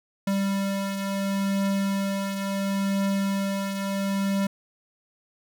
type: beating tone pair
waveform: square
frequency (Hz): 196.5 / 197.22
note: G3 / G3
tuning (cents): +4 / +11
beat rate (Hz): 0.72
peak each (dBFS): -25 / -34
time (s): 0.27-4.47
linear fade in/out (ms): 5
effects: none